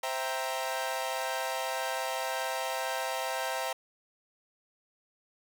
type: chord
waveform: sawtooth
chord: C dominant seventh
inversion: none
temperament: equal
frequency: 523.3 / 659.3 / 784 / 932.3 Hz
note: C5 / E5 / G5 / Bb5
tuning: 0 / 0 / 0 / 0 cents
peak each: -33 dBFS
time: 0.03-3.73 s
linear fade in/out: 5 ms
effects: none